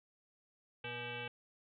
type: tone with frequency modulation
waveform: sine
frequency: 1568 Hz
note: G6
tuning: in tune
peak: -40 dBFS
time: 0.84-1.28 s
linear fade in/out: 5 ms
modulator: 362 Hz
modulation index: 4.2
effects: none